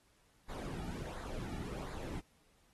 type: noise with flanger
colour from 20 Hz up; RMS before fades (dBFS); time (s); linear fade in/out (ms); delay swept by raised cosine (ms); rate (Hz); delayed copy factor
brown; -43; 0.48-2.21; 20; 0.34 to 1.94; 1.4; -0.6
effects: pink hiss -71 dBFS RMS until 2.73 s + AAC 32 kbps